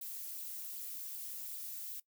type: noise with flanger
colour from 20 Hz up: violet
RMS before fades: -44 dBFS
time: 0.01-2 s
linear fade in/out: 5 ms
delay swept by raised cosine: 0.23 to 5.33 ms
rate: 2.6 Hz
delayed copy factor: +0.55
effects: noise-tail reverb RT60 0.1 s tail -20 dB re dry